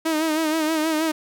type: tone with vibrato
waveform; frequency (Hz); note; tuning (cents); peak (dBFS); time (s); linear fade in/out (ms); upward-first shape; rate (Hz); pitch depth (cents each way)
sawtooth; 315.2; D#4; +23; -16; 0.05-1.12; 10; sine; 6.3; 57
effects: none